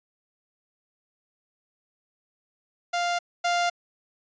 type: tone pair in turn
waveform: sawtooth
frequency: 698.5 / 698.5 Hz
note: F5 / F5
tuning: 0 / 0 cents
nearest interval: unison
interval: 0 cents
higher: neither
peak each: -20 / -18 dBFS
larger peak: second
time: 2.93-3.19 / 3.44-3.7 s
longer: neither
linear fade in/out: 10 ms
effects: resampled to 16000 Hz